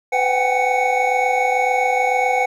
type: tone cluster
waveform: triangle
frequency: 503 / 742 / 769 / 811 / 2221 Hz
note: B4 / F#5 / G5 / G#5 / C#7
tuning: +32 / +5 / -33 / -41 / +3 cents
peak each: -20 dBFS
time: 0.12-2.46 s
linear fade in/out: 10 ms
effects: none